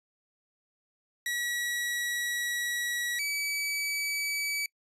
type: tone pair in turn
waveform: sawtooth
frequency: 1926 / 2290 Hz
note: B6 / D7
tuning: -44 / -44 cents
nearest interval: minor third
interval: 300 cents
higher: second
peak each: -26 dBFS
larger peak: neither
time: 1.26-3.19 / 3.19-4.66 s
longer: first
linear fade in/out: 2 ms
effects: noise-tail reverb RT60 0.1 s tail -25 dB re dry + resampled to 32000 Hz